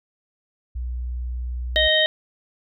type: tone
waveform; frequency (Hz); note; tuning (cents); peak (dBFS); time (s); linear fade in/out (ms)
sine; 61.2; B1; -15; -25; 0.75-1.88; 10
type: harmonic tone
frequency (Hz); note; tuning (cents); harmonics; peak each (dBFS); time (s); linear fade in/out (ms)
622.3; D#5; 0; 1 / 3 / 5 / 6; -21 / -21 / -21 / -21; 1.76-2.06; 0
effects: none